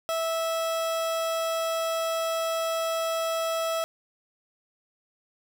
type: tone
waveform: 30% pulse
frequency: 655 Hz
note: E5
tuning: 11 cents flat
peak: -23 dBFS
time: 0.09-3.84 s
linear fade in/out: 0 ms
effects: none